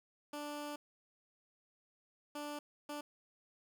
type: tone bursts at uneven times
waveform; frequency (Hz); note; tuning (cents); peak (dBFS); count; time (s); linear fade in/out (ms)
15% pulse; 293.7; D4; 0; -35; 3; 0.33-0.76 / 2.35-2.59 / 2.89-3.01; 5
effects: none